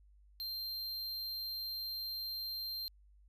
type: tone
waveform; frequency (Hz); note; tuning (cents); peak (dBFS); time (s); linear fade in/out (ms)
square; 4165; C8; -9; -39; 0.4-2.88; 0
effects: added 50 Hz sine -60 dBFS peak until 3.28 s